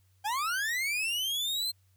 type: linear sweep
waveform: 40% pulse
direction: up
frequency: 784 to 4186 Hz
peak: -28 dBFS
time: 0.24-1.72 s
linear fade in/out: 20 ms
effects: added 94 Hz sine -63 dBFS peak until 1.96 s + white hiss -73 dBFS RMS until 1.96 s